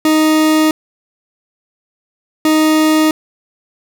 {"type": "tone pair in turn", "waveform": "40% pulse", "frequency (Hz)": [311.6, 311.6], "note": ["D#4", "D#4"], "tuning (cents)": [3, 3], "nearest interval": "unison", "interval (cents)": 0, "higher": "neither", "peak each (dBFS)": -8, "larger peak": "neither", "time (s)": [[0.05, 0.71], [2.45, 3.11]], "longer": "neither", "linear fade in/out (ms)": 2, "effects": []}